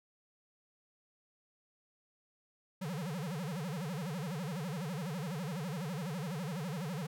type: tone with vibrato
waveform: square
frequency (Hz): 164.81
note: E3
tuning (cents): 0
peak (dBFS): -37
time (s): 2.81-7.07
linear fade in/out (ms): 10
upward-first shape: sine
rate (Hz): 12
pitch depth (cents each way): 280
effects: none